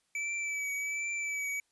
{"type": "tone with vibrato", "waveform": "square", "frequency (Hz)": 2305, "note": "D7", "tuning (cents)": -33, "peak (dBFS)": -33, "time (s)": [0.15, 1.6], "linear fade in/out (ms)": 2, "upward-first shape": "triangle", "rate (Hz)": 1.3, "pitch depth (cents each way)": 36, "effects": ["white hiss -75 dBFS RMS until 1.71 s", "resampled to 24000 Hz"]}